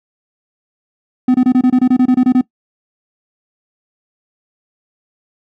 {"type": "tone bursts", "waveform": "triangle", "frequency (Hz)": 253.2, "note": "B3", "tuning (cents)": 43, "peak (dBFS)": -5, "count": 13, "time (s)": [1.28, 2.412], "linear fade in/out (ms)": 5, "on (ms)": 64, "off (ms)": 25, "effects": ["noise-tail reverb RT60 0.1 s tail -20 dB re dry"]}